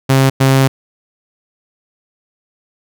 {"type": "tone bursts at uneven times", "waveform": "sawtooth", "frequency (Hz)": 134.1, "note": "C3", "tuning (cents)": 43, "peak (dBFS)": -4, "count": 2, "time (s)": [[0.09, 0.3], [0.4, 0.68]], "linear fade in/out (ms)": 10, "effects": []}